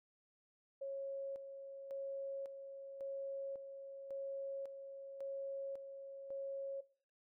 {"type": "tone with tremolo", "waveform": "sine", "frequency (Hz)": 548, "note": "C#5", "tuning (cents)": -20, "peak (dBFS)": -40, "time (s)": [0.81, 6.81], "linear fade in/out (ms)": 10, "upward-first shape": "square", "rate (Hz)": 0.91, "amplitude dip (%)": 55, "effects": ["noise-tail reverb RT60 0.5 s tail -20 dB re dry"]}